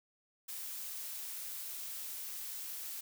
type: noise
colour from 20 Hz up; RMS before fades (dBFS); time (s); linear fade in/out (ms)
blue; -43; 0.48-3.01; 10
effects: none